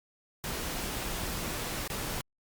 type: noise with dropouts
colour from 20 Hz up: pink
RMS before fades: -35 dBFS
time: 0.44-2.21 s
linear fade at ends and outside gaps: 0 ms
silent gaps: 1.876-1.901 s
effects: Opus 48 kbps